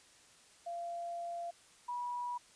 sine tone pair in turn, 688 / 973 Hz, F5 / B5, -26 / -26 cents, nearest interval tritone, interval 600 cents, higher second, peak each -38 / -36 dBFS, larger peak second, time 0.66-1.51 / 1.88-2.38 s, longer first, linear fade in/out 10 ms, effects white hiss -62 dBFS RMS until 2.55 s + resampled to 22050 Hz

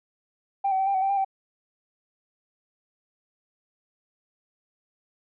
sine tone with pitch steps, 789 / 761 / 771 / 792 / 756 / 780 / 796 / 774 Hz, G5 / F#5 / G5 / G5 / F#5 / G5 / G5 / G5, +11 / +48 / -29 / +18 / +37 / -9 / +26 / -22 cents, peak -20 dBFS, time 0.64-1.248 s, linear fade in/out 10 ms, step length 76 ms, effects tanh soft clip ceiling -17 dBFS

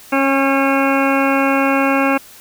harmonic tone with a mistuned harmonic, 273 Hz, C#4, 26 cents flat, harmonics 1 / 2 / 3 / 4 / 5 / 6 / 8 / 9 / 10, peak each -16 / -19 / -21 / -22 / -23 / -24 / -25 / -26 / -26 dBFS, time 0.12-2.18 s, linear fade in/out 10 ms, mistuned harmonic 6, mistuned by -17 cents, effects white hiss -41 dBFS RMS until 2.4 s

